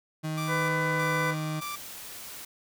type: tone with pitch glide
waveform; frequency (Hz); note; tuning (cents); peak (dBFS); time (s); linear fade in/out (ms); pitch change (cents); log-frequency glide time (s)
35% pulse; 156.4 to 155.14; D#3 to D#3; +9 to -5; -28; 0.23-1.61; 20; -14; 0.79-1.07
type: tone with tremolo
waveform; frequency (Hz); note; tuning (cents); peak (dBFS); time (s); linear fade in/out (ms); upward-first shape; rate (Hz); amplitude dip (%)
sawtooth; 1174.7; D6; 0; -30; 0.37-1.76; 10; square; 1.6; 55
type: harmonic tone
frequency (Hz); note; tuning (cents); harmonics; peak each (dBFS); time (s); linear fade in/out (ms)
500; B4; +21; 1 / 2 / 3 / 4; -32 / -32 / -32 / -32; 0.47-1.35; 50
type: noise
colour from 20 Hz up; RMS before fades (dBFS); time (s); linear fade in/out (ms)
white; -42; 1.61-2.45; 5
effects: none